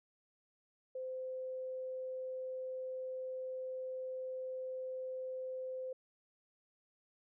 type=tone; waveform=sine; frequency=516 Hz; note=C5; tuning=24 cents flat; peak=-39 dBFS; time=0.95-5.93 s; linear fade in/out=5 ms; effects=none